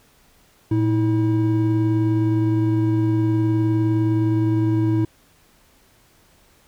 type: tone pair together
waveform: triangle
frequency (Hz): 113.7 / 321.6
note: A#2 / E4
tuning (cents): -43 / -43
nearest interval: octave + tritone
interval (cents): 1800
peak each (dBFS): -17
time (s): 0.71-5.05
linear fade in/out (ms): 5
effects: pink hiss -56 dBFS RMS until 6.67 s